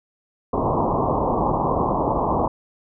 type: low-pass noise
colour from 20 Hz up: white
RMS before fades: -21 dBFS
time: 0.53-2.48 s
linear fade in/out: 5 ms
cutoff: 1100 Hz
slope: 96 dB/octave
effects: none